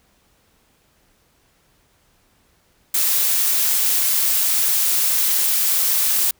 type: noise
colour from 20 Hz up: blue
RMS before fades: -18 dBFS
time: 2.94-6.31 s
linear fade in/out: 5 ms
effects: pink hiss -60 dBFS RMS until 6.39 s